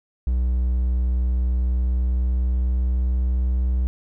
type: tone with pitch glide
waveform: triangle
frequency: 61.9 to 62.69 Hz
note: B1 to B1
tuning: +5 to +27 cents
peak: -16 dBFS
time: 0.27-3.87 s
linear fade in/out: 0 ms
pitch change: +22 cents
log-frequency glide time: 1.49-3.7 s
effects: none